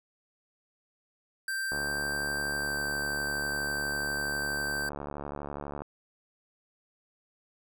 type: tone with pitch glide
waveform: square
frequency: 1568 to 1557.2 Hz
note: G6 to G6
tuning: 0 to -12 cents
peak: -31 dBFS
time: 1.48-4.89 s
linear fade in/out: 2 ms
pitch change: -12 cents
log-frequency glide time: 2.57-2.76 s
type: click train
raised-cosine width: 1 ms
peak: -23 dBFS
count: 297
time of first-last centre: 1.72-5.82 s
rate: 72.2 Hz
effects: none